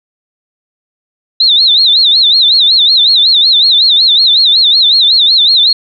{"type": "tone with vibrato", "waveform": "sine", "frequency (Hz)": 3886, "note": "B7", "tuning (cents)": -29, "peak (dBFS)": -4, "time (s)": [1.4, 5.73], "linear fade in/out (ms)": 5, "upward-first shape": "sine", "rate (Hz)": 5.4, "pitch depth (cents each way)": 180, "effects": []}